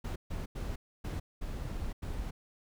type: noise bursts at uneven times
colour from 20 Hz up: brown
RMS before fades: -37 dBFS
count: 6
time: 0.04-0.16 / 0.3-0.46 / 0.55-0.76 / 1.04-1.2 / 1.41-1.93 / 2.02-2.31 s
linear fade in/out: 10 ms
effects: none